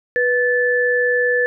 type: tone pair together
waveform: sine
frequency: 491.4 / 1745 Hz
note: B4 / A6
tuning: -9 / -15 cents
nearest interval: octave + minor seventh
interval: 2194 cents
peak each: -17 dBFS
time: 0.16-1.46 s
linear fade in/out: 0 ms
effects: none